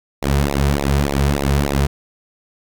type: tone with flanger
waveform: sawtooth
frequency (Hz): 70.3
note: C#2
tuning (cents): +25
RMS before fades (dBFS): -17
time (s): 0.22-1.87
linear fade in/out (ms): 10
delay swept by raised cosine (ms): 0.62 to 3.72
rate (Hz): 3.4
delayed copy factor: -1
effects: none